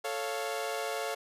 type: chord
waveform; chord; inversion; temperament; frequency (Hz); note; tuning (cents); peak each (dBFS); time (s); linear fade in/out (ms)
sawtooth; A augmented; none; equal; 440 / 554.4 / 698.5; A4 / C#5 / E#5; 0 / 0 / 0; -33; 0.04-1.15; 10
effects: resampled to 32000 Hz